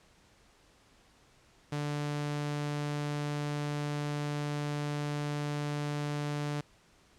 sawtooth tone, 146.83 Hz, D3, in tune, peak -28 dBFS, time 1.72-6.61 s, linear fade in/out 5 ms, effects pink hiss -63 dBFS RMS until 7.18 s + low-pass 8000 Hz 12 dB/octave

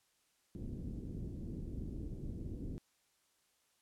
pink low-pass noise, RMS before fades -43 dBFS, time 0.55-2.78 s, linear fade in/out 0 ms, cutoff 340 Hz, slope 24 dB/octave, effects white hiss -75 dBFS RMS until 3.81 s + low-pass 11000 Hz 12 dB/octave

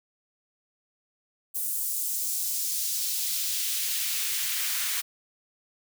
white noise with high-pass filter sweep, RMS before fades -29 dBFS, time 1.54-5.02 s, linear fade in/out 20 ms, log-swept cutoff 9900 to 1500 Hz, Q 1, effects none

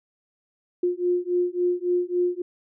sine beating tone pair, 353.9 / 357.5 Hz, F4 / F4, +23 / +41 cents, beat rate 3.6 Hz, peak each -24 dBFS, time 0.83-2.42 s, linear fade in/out 5 ms, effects none

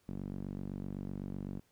sawtooth tone with band-pass filter, 47.89 Hz, G1, 40 cents flat, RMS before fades -41 dBFS, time 0.08-1.6 s, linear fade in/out 10 ms, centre 210 Hz, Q 1.8, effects pink hiss -72 dBFS RMS until 1.71 s

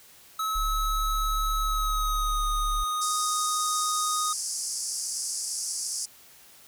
square tone with pitch glide, 1291 to 1240.6 Hz, E6 to D#6, -37 to -5 cents, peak -27 dBFS, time 0.39-4.33 s, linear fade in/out 5 ms, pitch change -68 cents, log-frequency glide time 1.58-2.46 s
sine tone, 36 Hz, D1, 34 cents flat, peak -27 dBFS, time 0.55-2.84 s, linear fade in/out 10 ms
pink band-pass noise, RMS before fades -32 dBFS, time 3.01-6.06 s, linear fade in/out 10 ms, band 4800 to 11000 Hz, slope 96 dB/octave
effects white hiss -53 dBFS RMS until 6.67 s

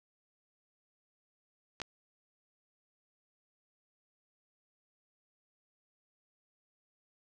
clicks, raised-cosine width 0.2 ms, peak -27 / -18 dBFS, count 2, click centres 1.801 / 1.817 s, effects none

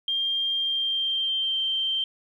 sine tone with pitch glide, 3196 to 3137 Hz, G7 to G7, +33 to +1 cents, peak -23 dBFS, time 0.08-2.04 s, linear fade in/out 2 ms, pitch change -32 cents, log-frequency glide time 0.55-1.59 s, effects 10-bit

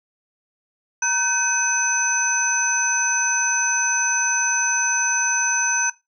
sine tone cluster, 941 / 1531 / 2543 / 6050 Hz, A#5 / G6 / D#7 / F#8, +16 / -41 / +37 / +38 cents, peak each -27 / -23 / -28 / -21 dBFS, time 1.02-5.9 s, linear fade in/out 5 ms, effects noise-tail reverb RT60 0.2 s tail -18 dB re dry

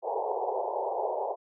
white band-pass noise, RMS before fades -31 dBFS, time 0.02-1.36 s, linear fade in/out 50 ms, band 380 to 940 Hz, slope 96 dB/octave, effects none

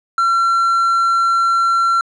triangle tone, 1360 Hz, F6, 46 cents flat, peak -10 dBFS, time 0.18-2.01 s, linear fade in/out 2 ms, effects resampled to 22050 Hz

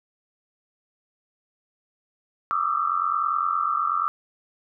sine tone cluster, 1161 / 1202 / 1251 / 1339 Hz, D6 / D6 / D#6 / E6, -20 / +40 / +9 / +27 cents, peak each -27 dBFS, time 2.51-4.08 s, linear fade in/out 0 ms, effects none

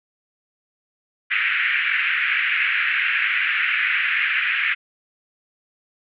white band-pass noise, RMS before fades -21 dBFS, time 1.3-4.75 s, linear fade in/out 20 ms, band 1500 to 2600 Hz, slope 48 dB/octave, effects none

